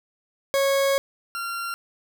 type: tone pair in turn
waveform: 40% pulse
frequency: 550 / 1378.3 Hz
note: C#5 / F6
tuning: -14 / -23 cents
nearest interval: octave + major third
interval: 1591 cents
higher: second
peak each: -18 / -27 dBFS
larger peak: first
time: 0.54-0.98 / 1.35-1.74 s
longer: first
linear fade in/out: 0 ms
effects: none